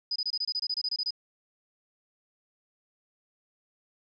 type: tone bursts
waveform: sine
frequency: 4978 Hz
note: D#8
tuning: in tune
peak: -27 dBFS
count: 14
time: 0.11-1.107 s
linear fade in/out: 5 ms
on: 48 ms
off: 25 ms
effects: none